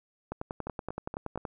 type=two click trains; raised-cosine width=1 ms; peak=-20 / -22 dBFS; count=13 / 4; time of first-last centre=0.32-1.452 / 0.67-1.376 s; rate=10.6 / 4.25 Hz; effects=none